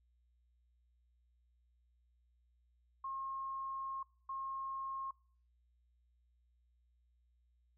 sine tone bursts at uneven times, 1075 Hz, C6, 47 cents sharp, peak -39 dBFS, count 2, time 3.04-4.03 / 4.29-5.11 s, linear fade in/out 5 ms, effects noise-tail reverb RT60 0.5 s tail -25 dB re dry + added 60 Hz sine -70 dBFS peak until 7.77 s

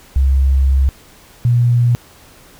sine tone pair in turn, 67.2 / 120.47 Hz, C2 / B2, +47 / -43 cents, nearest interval minor seventh, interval 1010 cents, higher second, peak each -9 dBFS, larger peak neither, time 0.16-0.89 / 1.45-1.95 s, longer first, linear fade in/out 0 ms, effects pink hiss -44 dBFS RMS until 2.59 s

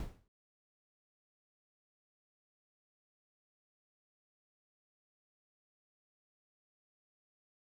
brown noise with exponential decay, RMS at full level -37 dBFS, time 0-0.28 s, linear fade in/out 1 ms, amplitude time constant 59 ms, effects none

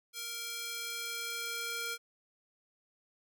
square tone with high-pass filter sweep, 466.2 Hz, A#4, in tune, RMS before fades -39 dBFS, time 0.13-1.98 s, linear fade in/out 50 ms, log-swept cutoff 3100 to 1400 Hz, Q 0.72, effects none

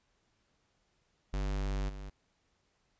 square tone with level steps, 49 Hz, G1, in tune, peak -32 / -42 dBFS, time 1.33-2.1 s, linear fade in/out 10 ms, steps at 1.88 s, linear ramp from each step 20 ms, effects pink hiss -75 dBFS RMS until 2.99 s + resampled to 16000 Hz

